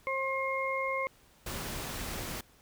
harmonic tone, 534 Hz, C5, 35 cents sharp, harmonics 1 / 2 / 4, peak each -34 / -34 / -34 dBFS, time 0.07-1.07 s, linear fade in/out 0 ms
pink noise, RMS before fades -38 dBFS, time 1.46-2.41 s, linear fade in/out 5 ms
effects pink hiss -62 dBFS RMS until 2.61 s

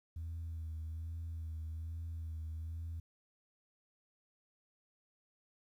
sine tone with vibrato, 81.2 Hz, E2, 26 cents flat, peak -38 dBFS, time 0.16-3 s, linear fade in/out 5 ms, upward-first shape sine, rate 1.2 Hz, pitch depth 34 cents each way, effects tanh soft clip ceiling -37 dBFS + 12-bit

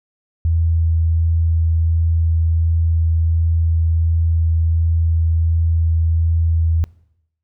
sine tone with vibrato, 82.1 Hz, E2, 6 cents flat, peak -13 dBFS, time 0.45-6.84 s, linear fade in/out 0 ms, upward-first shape sine, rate 1.4 Hz, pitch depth 8 cents each way, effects noise-tail reverb RT60 0.8 s tail -22 dB re dry

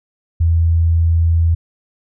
sine tone, 83 Hz, E2, 12 cents sharp, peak -10 dBFS, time 0.4-1.55 s, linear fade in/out 10 ms, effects none

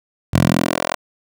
10% pulse tone with high-pass filter sweep, 42.54 Hz, F1, 45 cents flat, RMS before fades -17 dBFS, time 0.33-0.95 s, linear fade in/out 10 ms, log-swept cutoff 96 to 810 Hz, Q 1.4, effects none

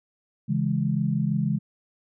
sine chord, C# minor, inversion none, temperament equal, 138.59 / 164.81 / 207.7 Hz, C#3 / E3 / G#3, 0 / 0 / 0 cents, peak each -26 dBFS, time 0.48-1.59 s, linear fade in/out 20 ms, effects none

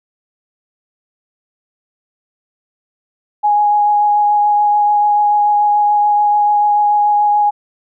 sine tone with vibrato, 830.6 Hz, G#5, in tune, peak -9 dBFS, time 3.43-7.51 s, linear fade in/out 20 ms, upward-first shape triangle, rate 6.9 Hz, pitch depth 13 cents each way, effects none

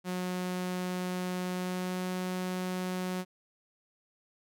sawtooth tone with pitch glide, 181.8 to 183.38 Hz, F#3 to F#3, -30 to -15 cents, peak -28 dBFS, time 0.04-3.25 s, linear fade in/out 50 ms, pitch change +15 cents, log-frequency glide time 1.5-2.1 s, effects none

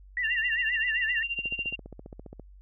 sine tone with vibrato, 1864.7 Hz, A#6, in tune, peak -26 dBFS, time 0.17-1.23 s, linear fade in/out 2 ms, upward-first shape sine, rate 7.6 Hz, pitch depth 120 cents each way
sine tone with tremolo, 2775 Hz, F7, 12 cents flat, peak -26 dBFS, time 0.23-1.76 s, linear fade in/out 20 ms, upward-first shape sine, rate 14 Hz, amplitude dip 85%
click train, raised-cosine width 2 ms, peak -29 dBFS, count 16, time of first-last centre 1.39-2.397 s, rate 14.9 Hz
effects added 48 Hz sine -48 dBFS peak until 2.61 s

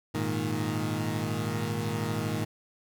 20% pulse chord, Ab suspended second, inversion none, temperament equal, 103.83 / 116.54 / 155.56 Hz, Ab2 / Bb2 / Eb3, 0 / 0 / 0 cents, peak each -28 dBFS, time 0.14-2.45 s, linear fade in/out 10 ms, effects none

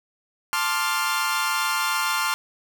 sawtooth chord, D minor seventh, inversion second, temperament equal with one note detuned, 880 / 1054.4 / 1174.7 / 1396.9 Hz, A5 / C6 / D6 / F6, 0 / +13 / 0 / 0 cents, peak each -26 / -23 / -26 / -22 dBFS, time 0.53-2.34 s, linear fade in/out 0 ms, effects none

